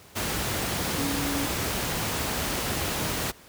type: tone in noise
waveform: sine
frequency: 281.2 Hz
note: C#4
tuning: 25 cents sharp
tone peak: -29 dBFS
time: 0.97-1.47 s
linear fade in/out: 20 ms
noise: pink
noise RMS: -28 dBFS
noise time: 0.15-3.32 s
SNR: -4 dB
effects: pink hiss -51 dBFS RMS until 3.48 s + high-pass 60 Hz 12 dB/octave